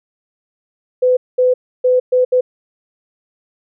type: tone bursts at uneven times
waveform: sine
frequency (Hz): 504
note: B4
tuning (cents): +35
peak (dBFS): -9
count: 5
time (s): 1.02-1.17 / 1.38-1.54 / 1.84-2 / 2.12-2.25 / 2.32-2.41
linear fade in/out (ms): 10
effects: none